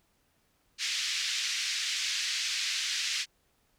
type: band-pass noise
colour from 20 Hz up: white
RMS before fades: -32 dBFS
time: 0.78-3.26 s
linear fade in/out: 50 ms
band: 1900 to 5800 Hz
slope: 24 dB/octave
effects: pink hiss -71 dBFS RMS until 3.78 s